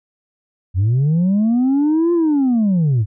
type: linear two-way sweep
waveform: sine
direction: up then down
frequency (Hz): 86 to 349.2 to 97.4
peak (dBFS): -10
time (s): 0.74-3.06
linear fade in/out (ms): 50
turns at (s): 2.13
effects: tanh soft clip ceiling -11 dBFS